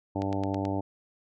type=harmonic tone; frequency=97.8 Hz; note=G2; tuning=4 cents flat; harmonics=1 / 2 / 3 / 4 / 5 / 6 / 7 / 8 / 9; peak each=-33 / -37 / -31 / -39 / -41 / -38 / -39 / -40 / -39 dBFS; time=0.15-0.81 s; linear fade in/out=10 ms
type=click train; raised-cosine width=0.2 ms; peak=-23 dBFS; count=5; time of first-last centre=0.22-0.652 s; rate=9.25 Hz
effects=none